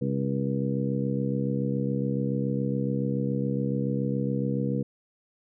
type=harmonic tone with a mistuned harmonic; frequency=67.1 Hz; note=C2; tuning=44 cents sharp; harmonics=2 / 3 / 4 / 5 / 6 / 7; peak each=-29 / -29 / -32 / -39 / -40 / -33 dBFS; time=0.01-4.83 s; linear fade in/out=10 ms; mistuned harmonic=7; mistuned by=+49 cents; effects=none